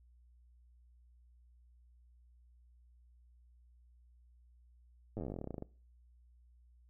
slowing click train, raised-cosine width 2 ms, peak -28 dBFS, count 22, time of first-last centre 5.17-5.624 s, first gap 9 ms, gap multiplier 1.08, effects noise-tail reverb RT60 0.4 s tail -22 dB re dry + added 60 Hz sine -61 dBFS peak until 6.89 s

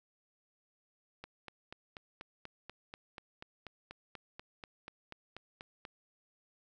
click train, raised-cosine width 0.3 ms, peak -29 dBFS, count 20, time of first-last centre 1.24-5.852 s, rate 4.12 Hz, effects none

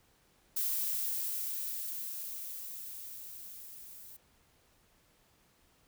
violet noise with level ramp, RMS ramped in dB -32 to -51 dBFS, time 0.56-4.17 s, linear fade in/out 10 ms, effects pink hiss -68 dBFS RMS until 5.87 s

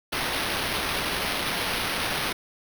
blue noise with sample-and-hold, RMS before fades -28 dBFS, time 0.12-2.33 s, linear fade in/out 10 ms, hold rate 7350 Hz, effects none

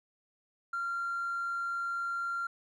sine tone with hard clipping, 1382 Hz, F6, 19 cents flat, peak -32 dBFS, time 0.73-2.47 s, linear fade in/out 5 ms, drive 1 dB, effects none

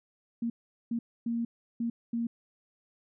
sine tone bursts at uneven times, 233.1 Hz, A#3, in tune, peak -28 dBFS, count 5, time 0.42-0.5 / 0.91-0.99 / 1.26-1.45 / 1.8-1.9 / 2.13-2.27 s, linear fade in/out 5 ms, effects none

